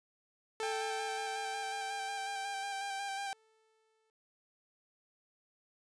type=tone with exponential decay; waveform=sawtooth; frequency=440.3 Hz; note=A4; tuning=1 cent sharp; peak=-31 dBFS; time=0.6-4.1 s; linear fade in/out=1 ms; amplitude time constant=760 ms
type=tone with vibrato; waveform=sawtooth; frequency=790 Hz; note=G5; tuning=13 cents sharp; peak=-33 dBFS; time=0.63-3.33 s; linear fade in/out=0 ms; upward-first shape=square; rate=5.5 Hz; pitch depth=20 cents each way
effects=resampled to 22050 Hz